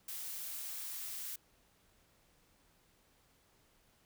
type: noise with high-pass filter sweep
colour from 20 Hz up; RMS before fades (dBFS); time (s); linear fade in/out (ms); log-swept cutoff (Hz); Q
blue; -43; 0.08-1.36; 5; 270 to 1300; 0.91
effects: pink hiss -70 dBFS RMS until 4.05 s